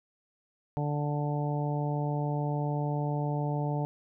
harmonic tone, 146.83 Hz, D3, in tune, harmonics 1 / 2 / 3 / 4 / 5 / 6, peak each -29 / -37 / -39 / -39 / -39 / -39 dBFS, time 0.77-3.85 s, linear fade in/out 0 ms, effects none

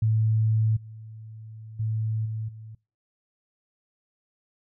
sine tone with level steps, 110 Hz, A2, in tune, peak -19 / -39 / -24 / -28 / -39 dBFS, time 0.02-2.75 s, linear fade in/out 5 ms, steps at 0.76 / 1.79 / 2.25 / 2.48 s, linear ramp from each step 10 ms, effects noise-tail reverb RT60 0.3 s tail -24 dB re dry

